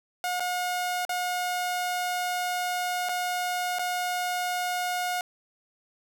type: tone with dropouts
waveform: sawtooth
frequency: 720 Hz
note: F#5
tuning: 47 cents flat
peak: -23 dBFS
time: 0.24-5.21 s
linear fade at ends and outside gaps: 1 ms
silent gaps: 0.397-0.404 / 1.051-1.093 / 3.088-3.092 / 3.786-3.793 s
effects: none